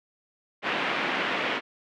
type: band-pass noise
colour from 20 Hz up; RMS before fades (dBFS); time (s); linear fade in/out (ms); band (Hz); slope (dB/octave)
white; -28; 0.62-1.61; 50; 180 to 2700; 24
effects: none